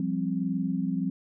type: chord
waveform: sine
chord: F suspended second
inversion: none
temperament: equal with one note detuned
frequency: 174.61 / 196 / 262.8 Hz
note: F3 / G3 / C4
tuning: 0 / 0 / +8 cents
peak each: -30 dBFS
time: 0-1.1 s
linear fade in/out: 2 ms
effects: none